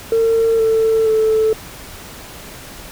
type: tone with pitch steps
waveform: sine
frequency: 453.5 / 445.5 / 438.5 Hz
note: A#4 / A4 / A4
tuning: -48 / +22 / -6 cents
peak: -10 dBFS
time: 0.12-1.53 s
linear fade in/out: 2 ms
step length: 470 ms
effects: tanh soft clip ceiling -8 dBFS + pink hiss -35 dBFS RMS until 2.91 s